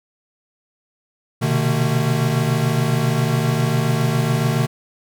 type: tone cluster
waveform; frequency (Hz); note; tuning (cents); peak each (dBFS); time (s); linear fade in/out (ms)
square; 124.7 / 131.9 / 151.6 / 225.7; B2 / C3 / D#3 / A3; +17 / +14 / -45 / +44; -21 / -27 / -21 / -25; 1.41-4.67; 20
effects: none